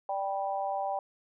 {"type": "harmonic tone", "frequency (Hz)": 196, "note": "G3", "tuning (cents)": 0, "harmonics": [3, 4, 5], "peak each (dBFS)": [-35, -31, -39], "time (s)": [0.09, 0.99], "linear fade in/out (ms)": 2, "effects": []}